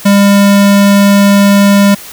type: tone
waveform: square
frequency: 200.6 Hz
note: G3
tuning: 40 cents sharp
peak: -4 dBFS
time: 0.05-1.95 s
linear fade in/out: 10 ms
effects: white hiss -29 dBFS RMS until 2.12 s